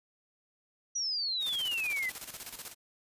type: exponential sweep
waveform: sine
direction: down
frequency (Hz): 5890 to 1975.5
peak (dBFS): -30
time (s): 0.95-2.1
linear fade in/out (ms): 10
type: noise with tremolo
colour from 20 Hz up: white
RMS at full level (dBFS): -41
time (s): 1.4-2.75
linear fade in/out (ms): 50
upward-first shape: square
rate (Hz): 16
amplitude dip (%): 65
effects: resampled to 32000 Hz